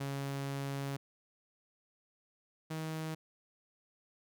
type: tone pair in turn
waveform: sawtooth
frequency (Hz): 138.59 / 158.51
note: C#3 / D#3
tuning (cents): 0 / +32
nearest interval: major second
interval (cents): 232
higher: second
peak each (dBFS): -32 / -33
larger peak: first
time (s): 0-0.97 / 2.7-3.15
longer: first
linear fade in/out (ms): 10
effects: none